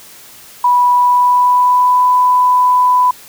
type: tone with pitch glide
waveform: sine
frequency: 982 to 996.9 Hz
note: B5 to B5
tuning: -10 to +16 cents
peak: -7 dBFS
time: 0.64-3.11 s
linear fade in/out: 5 ms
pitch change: +26 cents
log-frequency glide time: 0.93-2.05 s
effects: white hiss -38 dBFS RMS until 3.28 s